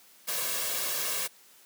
white noise with comb filter, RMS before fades -31 dBFS, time 0.27-1.28 s, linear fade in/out 20 ms, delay 1.8 ms, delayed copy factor +0.6, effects white hiss -57 dBFS RMS until 1.65 s + high-pass 200 Hz 12 dB/octave

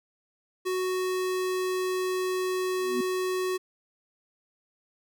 square tone, 370 Hz, F#4, in tune, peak -27 dBFS, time 0.65-3.58 s, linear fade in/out 20 ms
sine tone with exponential growth, 246.9 Hz, B3, in tune, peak -24 dBFS, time 2.75-3.01 s, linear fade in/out 5 ms, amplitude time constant 55 ms
effects none

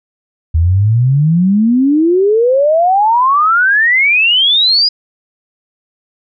sine exponential sweep, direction up, 77.78 to 4978 Hz, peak -7 dBFS, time 0.54-4.89 s, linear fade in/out 10 ms, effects none

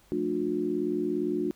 harmonic tone with a mistuned harmonic, 60 Hz, B1, 49 cents flat, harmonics 3 / 4 / 5 / 6, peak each -39 / -34 / -30 / -29 dBFS, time 0.12-1.51 s, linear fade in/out 0 ms, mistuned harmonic 4, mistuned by -130 cents, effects pink hiss -61 dBFS RMS until 1.55 s

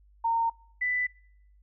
sine tone pair in turn, 918 / 1989.5 Hz, A#5 / B6, -27 / +12 cents, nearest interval octave + minor second, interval 1339 cents, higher second, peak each -23 / -25 dBFS, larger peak first, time 0.24-0.5 / 0.81-1.07 s, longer neither, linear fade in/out 10 ms, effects noise-tail reverb RT60 0.7 s tail -26 dB re dry + added 50 Hz sine -56 dBFS peak until 1.62 s

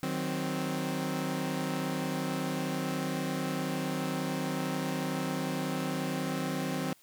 sawtooth chord, C diminished, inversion first, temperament equal with one note detuned, 155.56 / 186.61 / 261.6 Hz, Eb3 / Gb3 / C4, 0 / +15 / 0 cents, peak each -32 / -32 / -30 dBFS, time 0.03-6.93 s, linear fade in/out 0 ms, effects white hiss -62 dBFS RMS until 7.02 s

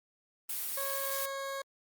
blue noise, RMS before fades -36 dBFS, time 0.49-1.26 s, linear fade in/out 5 ms
20% pulse tone with pitch glide, 550 to 546.8 Hz, C#5 to C#5, -14 to -24 cents, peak -31 dBFS, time 0.77-1.62 s, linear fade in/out 5 ms, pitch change -10 cents, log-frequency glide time 0.89-1.11 s
effects Opus 32 kbps

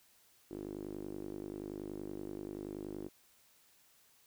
sawtooth tone with band-pass filter, 50.5 Hz, G#1, 48 cents flat, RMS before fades -44 dBFS, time 0.5-3.09 s, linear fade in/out 20 ms, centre 340 Hz, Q 4.5, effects white hiss -67 dBFS RMS until 4.26 s

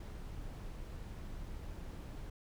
brown noise, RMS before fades -45 dBFS, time 0-2.3 s, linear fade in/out 5 ms, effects none

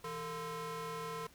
30% pulse ring-modulated tone, 288.9 Hz, D4, 28 cents flat, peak -34 dBFS, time 0.04-1.27 s, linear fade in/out 5 ms, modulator 742 Hz, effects pink hiss -62 dBFS RMS until 1.34 s

